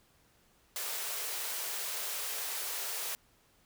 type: high-pass noise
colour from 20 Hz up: white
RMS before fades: -37 dBFS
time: 0.76-3.15 s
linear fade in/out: 0 ms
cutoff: 380 Hz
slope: 96 dB/octave
effects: pink hiss -67 dBFS RMS until 3.65 s